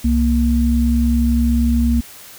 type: tone pair together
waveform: sine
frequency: 65.5 / 234.6 Hz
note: C2 / A#3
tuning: +2 / +11 cents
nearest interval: octave + minor seventh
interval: 2209 cents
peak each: -15 dBFS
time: 0.04-2.01 s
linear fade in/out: 10 ms
effects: white hiss -39 dBFS RMS until 2.38 s